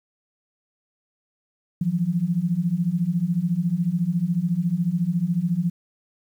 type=beating tone pair; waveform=sine; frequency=164.81 / 178.81 Hz; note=E3 / F3; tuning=0 / +41 cents; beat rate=14 Hz; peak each=-24 / -22 dBFS; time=1.81-5.7 s; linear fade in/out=5 ms; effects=9-bit